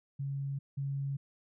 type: tone pair in turn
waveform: sine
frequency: 138.59 / 138.59 Hz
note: C#3 / C#3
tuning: 0 / 0 cents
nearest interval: unison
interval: 0 cents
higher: neither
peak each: -33 / -32 dBFS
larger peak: second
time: 0.19-0.59 / 0.77-1.17 s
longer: neither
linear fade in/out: 10 ms
effects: none